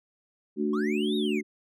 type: chord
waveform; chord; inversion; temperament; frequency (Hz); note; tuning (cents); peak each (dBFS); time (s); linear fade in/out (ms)
sine; D major; second; equal; 220 / 293.7 / 370; A3 / D4 / F#4; 0 / 0 / 0; -28 / -30 / -29; 0.56-1.43; 50
type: linear two-way sweep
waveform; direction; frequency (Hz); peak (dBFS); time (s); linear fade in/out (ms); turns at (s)
triangle; up then down; 1046.5 to 3819 to 2059; -33; 0.73-1.41; 5; 1.16
effects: none